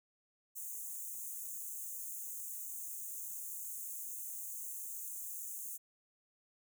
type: high-pass noise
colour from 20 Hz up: white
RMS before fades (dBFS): -44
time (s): 0.55-5.78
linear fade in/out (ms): 20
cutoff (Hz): 6300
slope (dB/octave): 96
effects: none